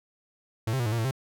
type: tone with pitch steps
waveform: 45% pulse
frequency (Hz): 111.3 / 132.9 / 120 / 107.1 / 116.9 / 111.6 / 133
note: A2 / C3 / B2 / A2 / A#2 / A2 / C3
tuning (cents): +20 / +27 / -49 / -46 / +5 / +25 / +29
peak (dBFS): -25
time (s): 0.67-1.111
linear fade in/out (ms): 5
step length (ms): 63
effects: none